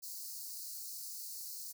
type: high-pass noise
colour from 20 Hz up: white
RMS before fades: -45 dBFS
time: 0.02-1.73 s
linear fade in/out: 20 ms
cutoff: 4200 Hz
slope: 96 dB/octave
effects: none